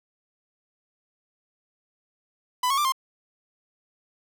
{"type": "tone with pitch steps", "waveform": "45% pulse", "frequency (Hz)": [998, 1097, 1182, 1057], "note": ["B5", "C#6", "D6", "C6"], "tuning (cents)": [18, -18, 11, 17], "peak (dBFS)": -21, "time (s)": [2.63, 2.922], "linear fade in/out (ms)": 5, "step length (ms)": 73, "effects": []}